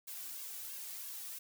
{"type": "noise with flanger", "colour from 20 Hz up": "blue", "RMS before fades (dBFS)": -45, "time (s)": [0.07, 1.39], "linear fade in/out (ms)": 10, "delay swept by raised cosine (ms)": [1.8, 2.69], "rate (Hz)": 3, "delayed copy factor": 1, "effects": []}